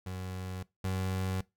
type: tone pair in turn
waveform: 30% pulse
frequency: 92.7 / 93.99 Hz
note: F#2 / F#2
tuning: +4 / +28 cents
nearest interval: unison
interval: 24 cents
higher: second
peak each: -34 / -28 dBFS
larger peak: second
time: 0.06-0.63 / 0.84-1.41 s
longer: neither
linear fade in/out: 5 ms
effects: noise-tail reverb RT60 0.2 s tail -21 dB re dry